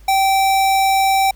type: tone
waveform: square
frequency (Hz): 776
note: G5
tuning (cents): -18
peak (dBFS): -13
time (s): 0.08-1.31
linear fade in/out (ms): 5
effects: added 50 Hz sine -40 dBFS peak until 1.35 s + pink hiss -53 dBFS RMS until 1.35 s